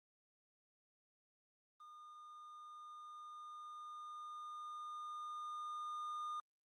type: tone with level ramp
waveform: triangle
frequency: 1217 Hz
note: D#6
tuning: 39 cents flat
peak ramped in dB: -53 to -39 dBFS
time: 1.8-6.4 s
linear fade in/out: 2 ms
effects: Opus 24 kbps